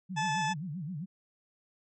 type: tone with vibrato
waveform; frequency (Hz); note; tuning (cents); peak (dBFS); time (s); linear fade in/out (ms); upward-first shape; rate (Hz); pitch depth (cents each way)
sine; 164.81; E3; 0; -35; 0.09-1.06; 20; sine; 7.6; 260
type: harmonic tone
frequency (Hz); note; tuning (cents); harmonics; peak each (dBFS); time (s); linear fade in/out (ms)
869; A5; -22; 1 / 2 / 3 / 4 / 6 / 7 / 8 / 9; -30 / -36 / -40 / -42 / -46 / -47 / -48 / -49; 0.16-0.54; 20
effects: none